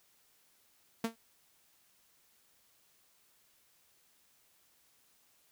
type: tone with exponential decay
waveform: sawtooth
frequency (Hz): 227.4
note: A#3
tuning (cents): -43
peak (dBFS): -24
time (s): 1.04-1.16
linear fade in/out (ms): 5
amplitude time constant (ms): 24
effects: white hiss -69 dBFS RMS until 5.51 s

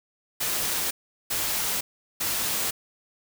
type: noise bursts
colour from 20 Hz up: white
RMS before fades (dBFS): -27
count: 3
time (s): 0.4-2.71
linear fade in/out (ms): 10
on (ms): 510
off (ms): 390
effects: none

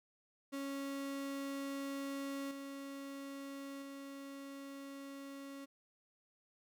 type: tone with level steps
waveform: 35% pulse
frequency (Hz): 276.3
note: C#4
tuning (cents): -6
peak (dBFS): -38 / -43 / -45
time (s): 0.52-5.66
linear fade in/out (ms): 20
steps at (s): 2.51 / 3.82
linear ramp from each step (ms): 2
effects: none

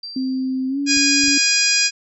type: tone with exponential decay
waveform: sine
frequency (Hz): 4699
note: D8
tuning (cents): 0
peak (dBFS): -27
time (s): 0.03-0.86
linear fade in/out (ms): 5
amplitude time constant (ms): 180
type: tone with pitch glide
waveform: sine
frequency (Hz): 260.6 to 282.5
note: C4 to C#4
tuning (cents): -7 to +33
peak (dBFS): -19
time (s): 0.16-1.38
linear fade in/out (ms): 5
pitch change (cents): +140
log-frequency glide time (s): 0.68-0.79
type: harmonic tone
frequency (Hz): 820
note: G#5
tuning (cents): -22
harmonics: 2 / 3 / 4 / 5 / 6 / 7 / 8 / 9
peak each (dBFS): -25 / -20 / -29 / -28 / -18 / -22 / -26 / -24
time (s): 0.86-1.91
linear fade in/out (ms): 50
type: clicks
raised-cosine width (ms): 5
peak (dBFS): -27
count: 3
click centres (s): 0.972 / 1.238 / 1.282
effects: none

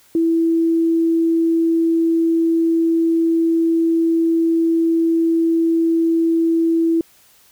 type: tone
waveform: sine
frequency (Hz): 330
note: E4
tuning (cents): +2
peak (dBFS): -13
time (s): 0.15-7.01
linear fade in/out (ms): 2
effects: white hiss -52 dBFS RMS until 7.51 s

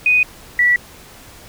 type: tone pair in turn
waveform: sine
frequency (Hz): 2489 / 1950.5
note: D#7 / B6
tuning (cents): 0 / -22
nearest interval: major third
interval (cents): 422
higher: first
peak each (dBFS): -10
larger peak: neither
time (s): 0.06-0.23 / 0.59-0.76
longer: neither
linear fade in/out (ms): 2
effects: pink hiss -41 dBFS RMS until 1.48 s

